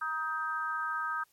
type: harmonic tone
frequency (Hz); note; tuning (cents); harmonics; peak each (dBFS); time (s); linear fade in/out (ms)
314.5; D#4; +19; 3 / 4 / 5; -40 / -33 / -35; 0.01-1.24; 10
effects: white hiss -69 dBFS RMS until 1.32 s + MP3 64 kbps